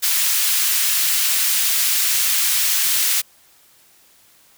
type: high-pass noise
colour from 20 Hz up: white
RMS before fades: -18 dBFS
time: 0.02-3.22 s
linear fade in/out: 20 ms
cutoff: 1800 Hz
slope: 12 dB/octave
effects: white hiss -53 dBFS RMS until 4.57 s